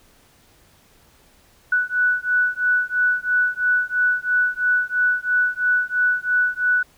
sine beating tone pair, 1480 / 1483 Hz, F#6 / F#6, 0 / +4 cents, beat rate 3 Hz, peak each -20 dBFS, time 1.72-6.83 s, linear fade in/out 5 ms, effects pink hiss -55 dBFS RMS until 6.97 s

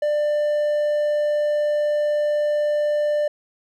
triangle tone, 594 Hz, D5, 20 cents sharp, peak -16 dBFS, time 0.02-3.28 s, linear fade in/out 5 ms, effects none

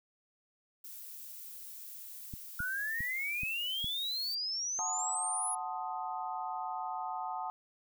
violet noise, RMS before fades -47 dBFS, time 0.84-4.35 s, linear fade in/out 5 ms
clicks, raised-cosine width 5 ms, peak -30 dBFS, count 5, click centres 2.338 / 2.604 / 3.006 / 3.434 / 3.844 s
sine exponential sweep, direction up, 1429 to 10570 Hz, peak -33 dBFS, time 2.59-5.55 s, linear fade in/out 5 ms
sine chord, F# diminished seventh, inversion none, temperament equal, 740 / 880 / 1046.5 / 1244.5 Hz, F#5 / A5 / C6 / Eb6, 0 / 0 / 0 / 0 cents, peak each -39 / -39 / -45 / -43 dBFS, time 4.79-7.5 s, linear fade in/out 0 ms
effects none

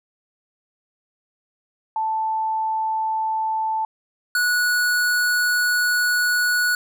sine / square tone pair in turn, 880 / 1466.4 Hz, A5 / F#6, 0 / -16 cents, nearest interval major sixth, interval 884 cents, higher second, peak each -20 / -18 dBFS, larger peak second, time 1.96-3.85 / 4.35-6.75 s, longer second, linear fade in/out 2 ms, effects none

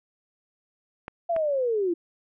clicks, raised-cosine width 0.5 ms, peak -20 dBFS, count 2, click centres 1.081 / 1.364 s
sine linear sweep, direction down, 696 to 328.7 Hz, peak -22 dBFS, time 1.29-1.94 s, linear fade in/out 10 ms
effects none

